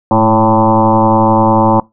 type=tone with frequency modulation; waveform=sine; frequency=554.4 Hz; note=C#5; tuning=in tune; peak=-6 dBFS; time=0.11-1.8 s; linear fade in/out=2 ms; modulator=112 Hz; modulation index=4.1; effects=noise-tail reverb RT60 0.2 s tail -22 dB re dry